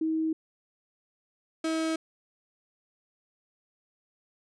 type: tone pair in turn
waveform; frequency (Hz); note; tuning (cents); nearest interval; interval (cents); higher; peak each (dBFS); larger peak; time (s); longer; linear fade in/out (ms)
sine / 35% pulse; 318.6 / 321.4; D#4 / E4; +41 / -44; unison; 15; second; -25 / -25; neither; 0.01-0.33 / 1.64-1.96; neither; 5
effects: resampled to 22050 Hz